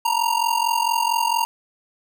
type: ring-modulated tone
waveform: square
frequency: 932.3 Hz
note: A#5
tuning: in tune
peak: -16 dBFS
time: 0.05-1.45 s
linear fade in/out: 0 ms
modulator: 22.2 Hz
effects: none